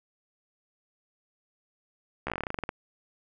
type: slowing click train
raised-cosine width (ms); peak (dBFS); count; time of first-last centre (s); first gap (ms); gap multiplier
0.5; -16; 15; 2.27-2.691; 14; 1.11
effects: none